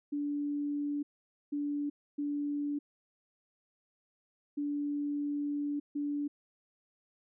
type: tone bursts at uneven times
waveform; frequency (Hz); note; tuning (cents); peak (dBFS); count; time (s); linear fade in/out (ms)
sine; 290; D4; -22; -31; 5; 0.12-1.03 / 1.52-1.9 / 2.18-2.79 / 4.57-5.8 / 5.95-6.28; 10
effects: none